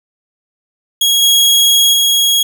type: tone with level steps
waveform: sawtooth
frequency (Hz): 3307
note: G#7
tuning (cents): -8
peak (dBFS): -6 / -4 / -6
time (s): 1.01-2.43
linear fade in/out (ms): 5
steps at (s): 1.22 / 1.93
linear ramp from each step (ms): 5
effects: none